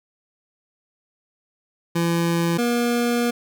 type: tone pair in turn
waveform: 25% pulse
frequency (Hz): 169 / 239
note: E3 / A#3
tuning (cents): +43 / +43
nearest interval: tritone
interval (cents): 600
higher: second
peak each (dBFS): -15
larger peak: neither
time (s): 1.95-2.58 / 2.58-3.31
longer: second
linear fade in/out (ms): 10
effects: none